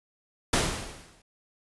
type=noise with exponential decay; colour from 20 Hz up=pink; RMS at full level=-21 dBFS; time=0.53-1.22 s; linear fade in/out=5 ms; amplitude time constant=150 ms; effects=resampled to 24000 Hz

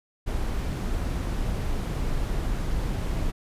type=noise; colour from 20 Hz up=brown; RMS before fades=-27 dBFS; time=0.26-3.32 s; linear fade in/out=20 ms; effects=resampled to 32000 Hz

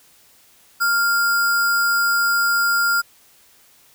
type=tone with sample-and-hold; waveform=sine; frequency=1396.9 Hz; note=F6; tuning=in tune; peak=-15 dBFS; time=0.8-3.02 s; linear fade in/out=20 ms; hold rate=6300 Hz; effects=white hiss -53 dBFS RMS until 3.94 s

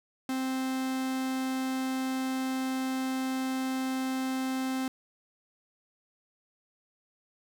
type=tone; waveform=45% pulse; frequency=261.6 Hz; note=C4; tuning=in tune; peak=-29 dBFS; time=0.29-4.88 s; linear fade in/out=2 ms; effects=none

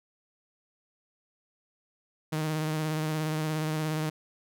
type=tone with vibrato; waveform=sawtooth; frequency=155.56 Hz; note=D#3; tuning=in tune; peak=-24 dBFS; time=2.32-4.1 s; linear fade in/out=10 ms; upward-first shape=sine; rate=17 Hz; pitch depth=27 cents each way; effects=none

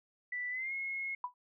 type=tone with pitch glide; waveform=sine; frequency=1975 to 2166 Hz; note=B6 to C#7; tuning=0 to -41 cents; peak=-35 dBFS; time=0.32-1.15 s; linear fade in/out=5 ms; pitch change=+159 cents; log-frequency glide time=0.5-0.73 s
type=tone with exponential decay; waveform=sine; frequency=987.8 Hz; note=B5; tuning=in tune; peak=-30 dBFS; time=1.24-1.34 s; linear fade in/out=2 ms; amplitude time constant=20 ms
effects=none

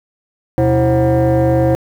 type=tone with frequency modulation; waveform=sine; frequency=328.8 Hz; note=E4; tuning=4 cents flat; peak=-7 dBFS; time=0.58-1.75 s; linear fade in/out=0 ms; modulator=203 Hz; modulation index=1.5; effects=tanh soft clip ceiling -9 dBFS + 7-bit

